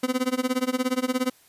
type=tone with tremolo; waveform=30% pulse; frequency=254.5 Hz; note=C4; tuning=48 cents flat; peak=-17 dBFS; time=0.03-1.3 s; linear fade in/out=5 ms; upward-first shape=sine; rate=17 Hz; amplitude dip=95%; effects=white hiss -57 dBFS RMS until 1.48 s + resampled to 32000 Hz